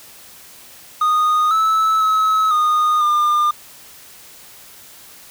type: tone with pitch steps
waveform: triangle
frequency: 1236 / 1305 / 1287 / 1230 / 1204 Hz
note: D#6 / E6 / E6 / D#6 / D6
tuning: -12 / -18 / -42 / -20 / +43 cents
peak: -11 dBFS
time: 1.01-3.51 s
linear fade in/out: 5 ms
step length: 500 ms
effects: white hiss -42 dBFS RMS until 5.3 s